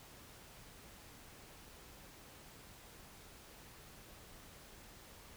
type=silence; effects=pink hiss -57 dBFS RMS until 5.36 s